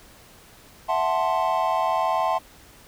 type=chord; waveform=triangle; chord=F# half-diminished seventh; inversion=third; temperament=equal; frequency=659.3 / 740 / 880 / 1046.5 Hz; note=E5 / F#5 / A5 / C6; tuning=0 / 0 / 0 / 0 cents; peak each=-24 dBFS; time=0.88-2.39 s; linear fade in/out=20 ms; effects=pink hiss -50 dBFS RMS until 2.87 s